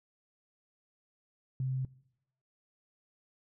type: tone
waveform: sine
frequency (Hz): 130.81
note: C3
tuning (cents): 0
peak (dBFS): -30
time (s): 1.6-1.85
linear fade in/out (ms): 2
effects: noise-tail reverb RT60 0.8 s tail -22 dB re dry